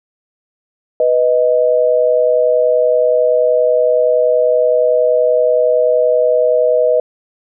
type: tone pair together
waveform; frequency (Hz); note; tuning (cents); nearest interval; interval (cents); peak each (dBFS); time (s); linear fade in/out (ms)
sine; 493.9 / 624.5; B4 / D#5; 0 / +6; major third; 406; -12; 1-7; 2
effects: none